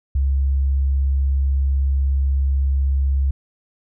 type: tone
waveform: sine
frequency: 68.1 Hz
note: C#2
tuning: 30 cents flat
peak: -15 dBFS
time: 0.15-3.31 s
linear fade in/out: 5 ms
effects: none